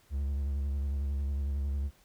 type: tone with vibrato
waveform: triangle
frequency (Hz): 69.9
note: C#2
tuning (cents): +15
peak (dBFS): -27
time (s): 0.1-1.91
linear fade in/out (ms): 50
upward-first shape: square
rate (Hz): 11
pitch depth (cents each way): 39
effects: pink hiss -64 dBFS RMS until 2.04 s